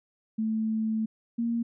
sine tone pair in turn, 220 / 233.1 Hz, A3 / A#3, 0 / 0 cents, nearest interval minor second, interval 100 cents, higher second, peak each -25 dBFS, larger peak neither, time 0.38-1.06 / 1.38-1.63 s, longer first, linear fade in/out 10 ms, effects none

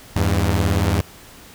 sawtooth beating tone pair, 82.41 / 100.41 Hz, E2 / G2, 0 / +42 cents, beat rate 18 Hz, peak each -15 dBFS, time 0.16-1.01 s, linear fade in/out 0 ms, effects pink hiss -43 dBFS RMS until 1.54 s

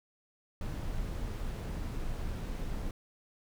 brown noise, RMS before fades -36 dBFS, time 0.61-2.91 s, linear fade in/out 2 ms, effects none

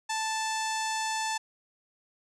sawtooth tone with low-pass filter, 880 Hz, A5, in tune, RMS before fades -31 dBFS, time 0.09-1.38 s, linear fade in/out 10 ms, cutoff 7300 Hz, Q 2.3, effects none

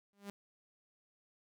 sawtooth tone with exponential growth, 201 Hz, G3, 44 cents sharp, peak -36 dBFS, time 0.13-0.3 s, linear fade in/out 0 ms, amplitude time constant 36 ms, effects none

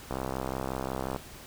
click train, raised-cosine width 1 ms, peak -18 dBFS, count 70, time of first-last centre 0.11-1.162 s, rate 65.6 Hz, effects pink hiss -47 dBFS RMS until 1.46 s

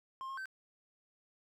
triangle tone with pitch steps, 1060 / 1075 / 1545 Hz, C6 / C6 / G6, +22 / +47 / -26 cents, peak -38 dBFS, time 0.21-0.456 s, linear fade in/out 0 ms, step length 82 ms, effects none

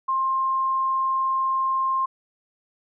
sine tone, 1059 Hz, C6, 21 cents sharp, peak -20 dBFS, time 0.08-2.06 s, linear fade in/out 10 ms, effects none

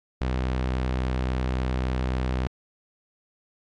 sawtooth tone, 63.6 Hz, C2, 48 cents flat, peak -20 dBFS, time 0.21-2.47 s, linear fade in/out 0 ms, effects low-pass 4000 Hz 12 dB/octave + AAC 64 kbps

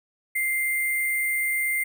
sine tone with sample-and-hold, 2093 Hz, C7, in tune, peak -22 dBFS, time 0.35-1.84 s, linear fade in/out 10 ms, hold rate 11025 Hz, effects none

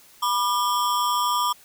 square ring-modulated tone, 1089 Hz, C#6, 31 cents flat, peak -18 dBFS, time 0.22-1.53 s, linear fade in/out 10 ms, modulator 106 Hz, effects white hiss -52 dBFS RMS until 1.64 s

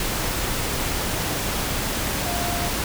sine tone in noise, 699 Hz, F5, 1 cent sharp, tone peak -29 dBFS, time 2.26-2.69 s, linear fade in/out 2 ms, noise pink, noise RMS -25 dBFS, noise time 0-2.84 s, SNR -7 dB, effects none

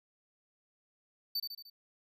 square tone with echo, 4562 Hz, C#8, 49 cents sharp, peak -32 dBFS, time 1.35-1.4 s, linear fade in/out 5 ms, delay 75 ms, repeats 4, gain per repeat -5 dB, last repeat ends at 1.7 s, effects none

